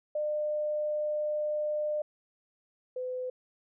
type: tone pair in turn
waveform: sine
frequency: 602 / 506.2 Hz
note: D5 / B4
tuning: +43 / +43 cents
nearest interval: minor third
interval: 300 cents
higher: first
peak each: -28 / -32 dBFS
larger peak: first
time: 0.15-2.02 / 2.96-3.3 s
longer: first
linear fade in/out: 5 ms
effects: none